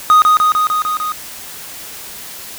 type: tone with echo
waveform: triangle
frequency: 1244.5 Hz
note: D#6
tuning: in tune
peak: -3 dBFS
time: 0.1-0.22 s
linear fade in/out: 0 ms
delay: 150 ms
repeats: 6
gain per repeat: -2 dB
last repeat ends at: 1.12 s
effects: white hiss -31 dBFS RMS until 2.58 s